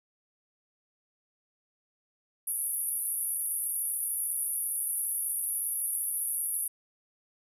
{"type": "band-pass noise", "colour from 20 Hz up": "pink", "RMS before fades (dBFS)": -32, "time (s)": [2.47, 6.68], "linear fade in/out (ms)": 5, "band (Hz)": [9900, 12000], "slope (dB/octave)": 96, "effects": []}